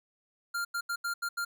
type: tone bursts at uneven times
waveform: square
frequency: 1396.9 Hz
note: F6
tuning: in tune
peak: -31 dBFS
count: 6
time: 0.54-0.65 / 0.74-0.81 / 0.89-0.96 / 1.04-1.14 / 1.22-1.29 / 1.37-1.45 s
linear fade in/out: 10 ms
effects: none